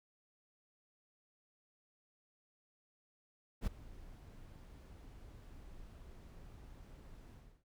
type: noise with ADSR envelope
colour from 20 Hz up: brown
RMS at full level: -34 dBFS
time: 3.61-7.64 s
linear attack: 61 ms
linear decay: 9 ms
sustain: -20 dB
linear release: 320 ms
effects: none